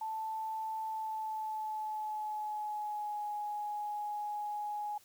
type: tone with pitch glide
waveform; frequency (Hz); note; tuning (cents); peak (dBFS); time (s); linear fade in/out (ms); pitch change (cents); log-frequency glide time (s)
sine; 880 to 834.5; A5 to G#5; 0 to +8; -35; 0.01-4.98; 5; -92; 0.84-3.23
effects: white hiss -63 dBFS RMS until 5.04 s